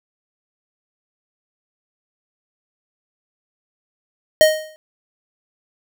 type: tone with exponential decay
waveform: square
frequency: 622.3 Hz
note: D#5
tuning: in tune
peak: -6 dBFS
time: 4.41-4.76 s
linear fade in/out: 0 ms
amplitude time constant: 74 ms
effects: none